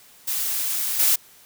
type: noise with level steps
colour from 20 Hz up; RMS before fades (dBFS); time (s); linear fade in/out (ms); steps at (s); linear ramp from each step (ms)
blue; -25 / -18; 0.27-1.16; 10; 0.99; 10
effects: white hiss -51 dBFS RMS until 1.45 s